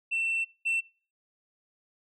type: tone pair in turn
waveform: sine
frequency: 2690 / 2690 Hz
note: E7 / E7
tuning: +34 / +34 cents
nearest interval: unison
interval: 0 cents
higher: neither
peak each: -24 / -22 dBFS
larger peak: second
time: 0.11-0.45 / 0.65-0.81 s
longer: first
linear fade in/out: 20 ms
effects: noise-tail reverb RT60 0.4 s tail -26 dB re dry + tanh soft clip ceiling -24 dBFS